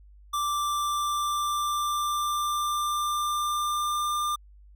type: tone with pitch glide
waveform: square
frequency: 1174.7 to 1197.3 Hz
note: D6 to D6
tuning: 0 to +33 cents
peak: -26 dBFS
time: 0.33-4.36 s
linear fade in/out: 10 ms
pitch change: +33 cents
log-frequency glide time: 0.45-4.15 s
effects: added 50 Hz sine -49 dBFS peak until 4.75 s